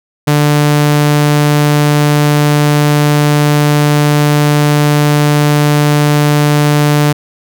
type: tone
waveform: sawtooth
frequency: 147.7 Hz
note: D3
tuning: 10 cents sharp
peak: -3 dBFS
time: 0.27-7.13 s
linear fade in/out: 10 ms
effects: none